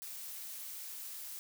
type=noise; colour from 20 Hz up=blue; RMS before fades=-45 dBFS; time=0.02-1.39 s; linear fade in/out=0 ms; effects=none